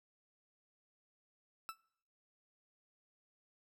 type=tone with exponential decay; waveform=40% pulse; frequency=1320 Hz; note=E6; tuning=2 cents sharp; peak=-36 dBFS; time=1.69-1.77 s; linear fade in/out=0 ms; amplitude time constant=16 ms; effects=noise-tail reverb RT60 0.7 s tail -24 dB re dry